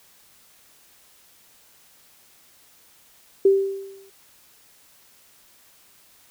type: tone with exponential decay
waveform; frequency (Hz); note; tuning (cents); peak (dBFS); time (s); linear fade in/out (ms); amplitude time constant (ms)
sine; 390.5; G4; -7; -10; 3.45-4.1; 5; 140
effects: white hiss -55 dBFS RMS until 6.3 s